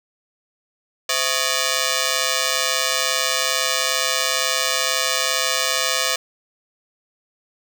5% pulse ring-modulated tone, 587.3 Hz, D5, in tune, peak -4 dBFS, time 1.09-6.16 s, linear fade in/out 5 ms, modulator 71.1 Hz, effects none

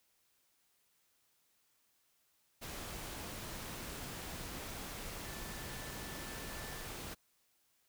sine tone in noise, 1760 Hz, A6, in tune, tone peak -54 dBFS, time 5.24-6.86 s, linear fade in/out 20 ms, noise pink, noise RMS -45 dBFS, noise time 2.61-7.15 s, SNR -12 dB, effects white hiss -75 dBFS RMS until 7.88 s

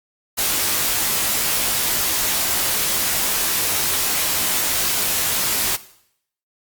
white noise with comb filter, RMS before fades -20 dBFS, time 0.37-5.77 s, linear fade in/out 20 ms, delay 17 ms, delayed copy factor -0.6, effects noise-tail reverb RT60 0.7 s tail -17 dB re dry + Opus 48 kbps

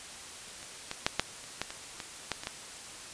clicks, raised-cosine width 0.2 ms, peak -27 / -17 / -7 / -7 / -30 / -13 / -22 / -20 / -12 / -22 / -16 dBFS, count 11, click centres 0.629 / 0.914 / 1.065 / 1.196 / 1.44 / 1.616 / 1.705 / 2.002 / 2.317 / 2.435 / 2.471 s, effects white hiss -45 dBFS RMS until 3.13 s + resampled to 22050 Hz

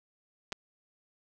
clicks, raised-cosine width 0.2 ms, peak -19 dBFS, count 2, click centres 0.522 / 0.527 s, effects none

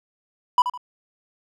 triangle tone with echo, 987.8 Hz, B5, in tune, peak -10 dBFS, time 0.58-0.62 s, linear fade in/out 2 ms, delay 78 ms, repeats 2, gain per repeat -10 dB, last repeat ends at 0.776 s, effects none

